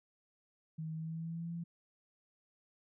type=tone with pitch glide; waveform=sine; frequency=158.9 to 169.32 Hz; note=D#3 to E3; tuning=+37 to +47 cents; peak=-38 dBFS; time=0.78-1.64 s; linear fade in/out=10 ms; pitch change=+110 cents; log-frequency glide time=0.94-1.52 s; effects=none